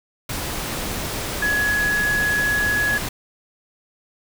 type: tone in noise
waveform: sine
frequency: 1682 Hz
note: G#6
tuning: 22 cents sharp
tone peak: -18 dBFS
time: 1.42-2.98 s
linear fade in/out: 5 ms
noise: pink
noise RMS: -27 dBFS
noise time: 0.29-3.09 s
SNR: +6 dB
effects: none